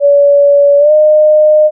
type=tone with pitch glide; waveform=sine; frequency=570 to 610.9 Hz; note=C#5 to D#5; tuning=+48 to -32 cents; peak=-3 dBFS; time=0-1.71 s; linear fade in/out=50 ms; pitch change=+120 cents; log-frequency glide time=0.78-0.92 s; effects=none